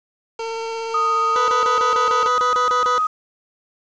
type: tone with vibrato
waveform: 25% pulse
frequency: 453.5 Hz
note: A#4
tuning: 48 cents flat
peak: -21 dBFS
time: 0.39-2.28 s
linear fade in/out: 5 ms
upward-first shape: sine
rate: 17 Hz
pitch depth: 10 cents each way
type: tone with pitch glide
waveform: sine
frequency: 1244.5 to 1254.6 Hz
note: D#6 to D#6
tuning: 0 to +14 cents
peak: -16 dBFS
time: 0.94-3.07 s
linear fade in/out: 5 ms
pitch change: +14 cents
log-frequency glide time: 1.06-1.82 s
type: tone bursts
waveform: 20% pulse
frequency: 493.9 Hz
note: B4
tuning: in tune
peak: -16 dBFS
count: 11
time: 1.36-2.98 s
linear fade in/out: 0 ms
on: 120 ms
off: 30 ms
effects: resampled to 16000 Hz + 7-bit